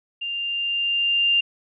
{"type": "tone with level ramp", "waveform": "sine", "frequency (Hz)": 2794, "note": "F7", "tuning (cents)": 0, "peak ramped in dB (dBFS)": [-26, -15], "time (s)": [0.21, 1.41], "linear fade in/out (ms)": 10, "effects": []}